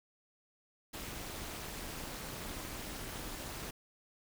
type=noise with amplitude modulation; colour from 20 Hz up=pink; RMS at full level=-40 dBFS; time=0.93-3.71 s; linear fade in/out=10 ms; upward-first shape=sine; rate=264 Hz; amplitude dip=75%; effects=none